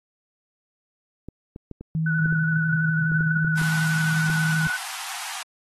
clicks, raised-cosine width 3 ms, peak -23 dBFS, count 11, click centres 1.286 / 1.561 / 1.713 / 1.81 / 2.258 / 2.326 / 3.118 / 3.208 / 3.447 / 3.616 / 4.3 s
sine tone with pitch glide, 160 to 158.89 Hz, D#3 to D#3, +49 to +37 cents, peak -21 dBFS, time 1.95-4.67 s, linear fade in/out 0 ms, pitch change -12 cents, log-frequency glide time 2.71-3.61 s
sine tone with vibrato, 1484 Hz, F#6, 5 cents sharp, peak -24 dBFS, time 2.06-4.77 s, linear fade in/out 5 ms, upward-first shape square, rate 12 Hz, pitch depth 24 cents each way
pink high-pass noise, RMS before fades -34 dBFS, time 3.57-5.43 s, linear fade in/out 5 ms, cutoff 720 Hz, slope 96 dB/octave
effects AAC 32 kbps

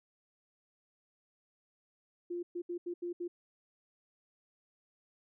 sine tone bursts at uneven times, 349.2 Hz, F4, in tune, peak -35 dBFS, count 6, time 2.3-2.43 / 2.55-2.62 / 2.69-2.78 / 2.86-2.94 / 3.02-3.13 / 3.2-3.28 s, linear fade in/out 10 ms, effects none

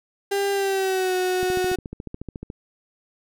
35% pulse tone with pitch glide, 398.5 to 367.5 Hz, G4 to F#4, +28 to -12 cents, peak -19 dBFS, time 0.31-1.76 s, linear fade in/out 10 ms, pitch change -140 cents, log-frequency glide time 0.52-1.15 s
click train, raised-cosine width 3 ms, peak -20 dBFS, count 16, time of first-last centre 1.43-2.501 s, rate 14 Hz
effects none

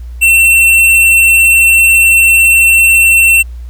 sine tone with tanh clipping, 2703 Hz, E7, 43 cents sharp, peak -5 dBFS, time 0.21-3.43 s, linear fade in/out 20 ms, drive 15 dB, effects added 60 Hz sine -22 dBFS peak until 3.69 s + pink hiss -49 dBFS RMS until 3.69 s

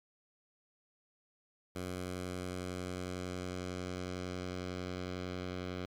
10% pulse tone with low-pass filter sweep, 91 Hz, F#2, 28 cents flat, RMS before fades -41 dBFS, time 1.75-5.86 s, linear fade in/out 10 ms, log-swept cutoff 12000 to 4100 Hz, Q 1.1, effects 10-bit

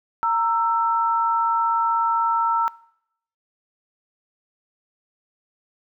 sine tone pair together, 924 / 1328.4 Hz, A#5 / E6, -16 / +13 cents, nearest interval tritone, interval 629 cents, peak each -21 dBFS, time 0.23-2.68 s, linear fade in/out 0 ms, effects noise-tail reverb RT60 0.7 s tail -21 dB re dry

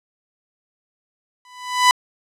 sawtooth tone with exponential growth, 996 Hz, B5, 14 cents sharp, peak -4 dBFS, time 1.45-1.91 s, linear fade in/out 1 ms, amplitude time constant 99 ms, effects low-pass 9000 Hz 12 dB/octave

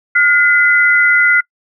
sine tone pair together, 1429 / 2029 Hz, F6 / B6, +39 / +46 cents, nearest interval tritone, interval 607 cents, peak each -10 dBFS, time 0.15-1.41 s, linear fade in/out 10 ms, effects noise-tail reverb RT60 0.1 s tail -26 dB re dry

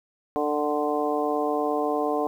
harmonic tone with a mistuned harmonic, 148.6 Hz, D3, 21 cents sharp, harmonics 2 / 3 / 4 / 5 / 6 / 7, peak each -29 / -27 / -30 / -28 / -38 / -32 dBFS, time 0.36-2.27 s, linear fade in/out 0 ms, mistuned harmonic 6, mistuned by -29 cents, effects 9-bit

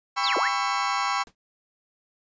35% pulse chord, C# half-diminished seventh, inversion second, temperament just, 798.3 / 997.9 / 1108.7 / 1330.5 Hz, G5 / B5 / C#6 / E6, +31 / +18 / 0 / +16 cents, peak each -28 / -28 / -26 / -29 dBFS, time 0.16-1.24 s, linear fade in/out 20 ms
sine linear two-way sweep, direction down then up, 5220 to 290.1 to 2304 Hz, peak -24 dBFS, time 0.23-0.49 s, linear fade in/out 10 ms, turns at 0.37 s
pink noise with exponential decay, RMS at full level -44 dBFS, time 1.27-1.35 s, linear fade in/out 1 ms, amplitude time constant 17 ms
effects resampled to 16000 Hz

